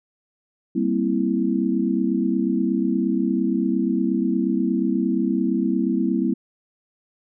sine chord, C dominant seventh, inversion second, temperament equal, 196 / 233.1 / 261.6 / 329.6 Hz, G3 / Bb3 / C4 / E4, 0 / 0 / 0 / 0 cents, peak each -24 dBFS, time 0.75-6.34 s, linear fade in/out 10 ms, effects none

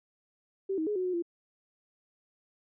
sine tone with pitch steps, 387.5 / 316.5 / 418.1 / 368.4 / 364.3 / 342.7 Hz, G4 / D#4 / G#4 / F#4 / F#4 / F4, -20 / +30 / +12 / -7 / -27 / -33 cents, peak -28 dBFS, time 0.69-1.224 s, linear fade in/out 10 ms, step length 89 ms, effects none

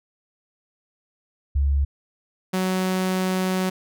sine / sawtooth tone pair in turn, 70 / 186.23 Hz, C#2 / F#3, +18 / +11 cents, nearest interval octave + perfect fourth, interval 1693 cents, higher second, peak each -17 dBFS, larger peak neither, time 1.55-1.85 / 2.53-3.7 s, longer second, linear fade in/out 10 ms, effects none

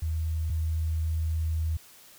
sine tone pair in turn, 79.9 / 79.9 Hz, D#2 / D#2, +47 / +47 cents, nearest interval unison, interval 0 cents, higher neither, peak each -26 / -25 dBFS, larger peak second, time 0.02-0.5 / 0.5-1.77 s, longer second, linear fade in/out 5 ms, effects white hiss -53 dBFS RMS until 2.18 s

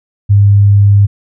sine tone, 101.1 Hz, G#2, 46 cents flat, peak -3 dBFS, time 0.29-1.07 s, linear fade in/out 20 ms, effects none

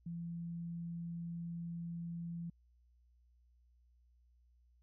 sine tone, 169.4 Hz, E3, 48 cents sharp, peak -40 dBFS, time 0.06-2.5 s, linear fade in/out 5 ms, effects added 60 Hz sine -66 dBFS peak until 4.82 s

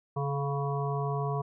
harmonic tone with a mistuned harmonic, 140 Hz, C#3, 18 cents sharp, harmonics 1 / 3 / 5 / 7 / 8, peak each -30 / -35 / -37 / -38 / -39 dBFS, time 0.16-1.42 s, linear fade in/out 10 ms, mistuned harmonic 3, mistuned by +29 cents, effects none

